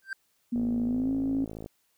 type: tone with exponential growth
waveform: triangle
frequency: 1568 Hz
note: G6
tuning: in tune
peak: -26 dBFS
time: 0.02-0.13 s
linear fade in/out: 2 ms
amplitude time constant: 23 ms
type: tone with pitch glide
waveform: sine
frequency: 239.4 to 270.3 Hz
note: A#3 to C#4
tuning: +46 to -44 cents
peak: -25 dBFS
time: 0.52-1.45 s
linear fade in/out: 10 ms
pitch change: +210 cents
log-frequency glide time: 0.85-1.13 s
type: click train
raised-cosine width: 2 ms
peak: -26 dBFS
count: 61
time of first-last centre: 0.56-1.661 s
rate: 54.5 Hz
effects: white hiss -71 dBFS RMS until 1.97 s